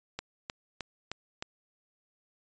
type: click train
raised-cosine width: 0.2 ms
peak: -18 dBFS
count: 5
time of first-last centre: 0.19-1.425 s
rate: 3.24 Hz
effects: resampled to 16000 Hz